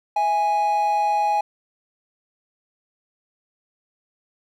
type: tone pair together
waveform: triangle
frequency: 658 / 829 Hz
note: E5 / G#5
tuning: -3 / -3 cents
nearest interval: major third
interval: 400 cents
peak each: -27 / -16 dBFS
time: 0.16-1.41 s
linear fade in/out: 5 ms
effects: none